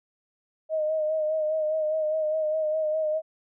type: tone with vibrato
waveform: sine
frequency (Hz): 622.3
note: D#5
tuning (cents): 0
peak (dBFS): -23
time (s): 0.69-3.22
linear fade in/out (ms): 50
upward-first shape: sine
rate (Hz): 4.9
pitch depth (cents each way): 35
effects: none